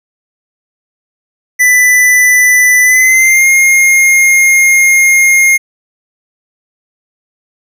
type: tone with pitch glide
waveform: square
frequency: 1991 to 2134 Hz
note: B6 to C7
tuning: +14 to +34 cents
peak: -5 dBFS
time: 1.59-5.58 s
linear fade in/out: 20 ms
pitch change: +120 cents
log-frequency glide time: 2.83-3.47 s
effects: none